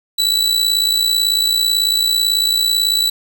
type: tone with amplitude modulation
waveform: 40% pulse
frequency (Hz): 3951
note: B7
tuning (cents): 0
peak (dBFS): -9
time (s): 0.18-3.1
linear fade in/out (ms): 10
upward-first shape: sine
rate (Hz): 58.1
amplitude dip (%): 65
effects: none